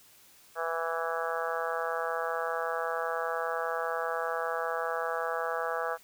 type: harmonic tone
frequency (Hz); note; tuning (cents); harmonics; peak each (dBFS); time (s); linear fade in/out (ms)
165.1; E3; +3; 3 / 4 / 5 / 6 / 7 / 8 / 9 / 10; -35 / -36 / -38 / -43 / -37 / -38 / -40 / -40; 0.55-5.98; 50
effects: white hiss -58 dBFS RMS until 6.03 s